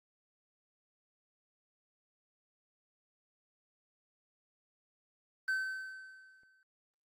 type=tone with exponential decay; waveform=triangle; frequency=1536 Hz; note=G6; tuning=36 cents flat; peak=-27 dBFS; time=5.48-6.63 s; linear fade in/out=1 ms; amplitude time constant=250 ms; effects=Opus 24 kbps